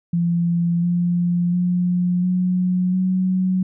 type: tone with pitch steps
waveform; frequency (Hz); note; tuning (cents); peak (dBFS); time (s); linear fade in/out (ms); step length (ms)
sine; 171.2 / 174.7 / 178.26 / 181.9 / 185.62; F3 / F3 / F3 / F#3 / F#3; -34 / +1 / +36 / -29 / +6; -16; 0.13-3.63; 5; 700
effects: none